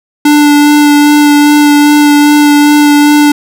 square tone with vibrato, 293.7 Hz, D4, in tune, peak -3 dBFS, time 0.25-3.32 s, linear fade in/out 5 ms, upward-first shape sine, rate 2.5 Hz, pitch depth 12 cents each way, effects none

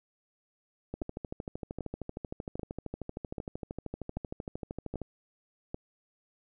two click trains, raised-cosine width 2 ms, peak -23 / -22 dBFS, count 54 / 7, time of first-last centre 0.94-5.017 / 1.02-5.744 s, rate 13 / 1.27 Hz, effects none

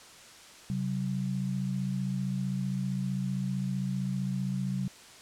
sine tone pair together, 133.78 / 189.2 Hz, C3 / F#3, +39 / +39 cents, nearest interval tritone, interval 600 cents, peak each -32 / -31 dBFS, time 0.7-4.88 s, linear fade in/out 0 ms, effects white hiss -51 dBFS RMS until 5.21 s + low-pass 8000 Hz 12 dB/octave

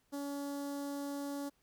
sawtooth tone with notch filter, 283 Hz, C#4, 36 cents sharp, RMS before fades -40 dBFS, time 0.12-1.5 s, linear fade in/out 20 ms, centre 2400 Hz, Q 0.57, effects pink hiss -75 dBFS RMS until 1.62 s

